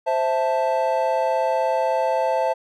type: chord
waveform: triangle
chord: A minor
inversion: first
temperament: equal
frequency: 523.3 / 659.3 / 880 Hz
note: C5 / E5 / A5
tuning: 0 / 0 / 0 cents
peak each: -21 dBFS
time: 0.06-2.54 s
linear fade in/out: 20 ms
effects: none